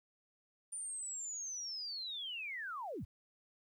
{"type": "linear sweep", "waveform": "sine", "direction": "down", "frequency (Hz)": [9280, 41.2], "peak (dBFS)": -40, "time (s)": [0.72, 3.05], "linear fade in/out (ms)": 10, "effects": ["12-bit"]}